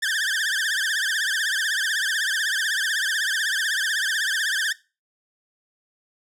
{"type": "tone with vibrato", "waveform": "sawtooth", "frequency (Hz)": 1670, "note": "G#6", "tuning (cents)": 9, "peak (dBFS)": -18, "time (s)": [0.02, 4.73], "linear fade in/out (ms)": 10, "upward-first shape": "triangle", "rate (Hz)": 16, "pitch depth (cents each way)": 190, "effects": ["noise-tail reverb RT60 0.3 s tail -20 dB re dry", "low-pass 11000 Hz 12 dB/octave"]}